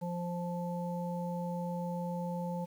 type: harmonic tone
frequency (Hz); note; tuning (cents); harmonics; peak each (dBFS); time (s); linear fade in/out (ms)
174.8; F3; +2; 1 / 3 / 5; -35 / -40 / -42; 0.01-2.66; 20
effects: 10-bit